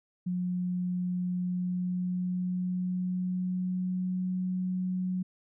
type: tone with pitch glide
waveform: sine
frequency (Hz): 180 to 183.78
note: F#3 to F#3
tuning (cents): -47 to -11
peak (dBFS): -28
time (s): 0.26-5.23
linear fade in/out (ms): 10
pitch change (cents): +36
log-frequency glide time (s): 1.42-4.29
effects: none